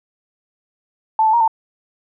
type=tone with pitch steps; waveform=sine; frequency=880 / 874 / 940 / 894 Hz; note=A5 / A5 / A#5 / A5; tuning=0 / -12 / +14 / +27 cents; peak=-11 dBFS; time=1.19-1.478 s; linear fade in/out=2 ms; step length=72 ms; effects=none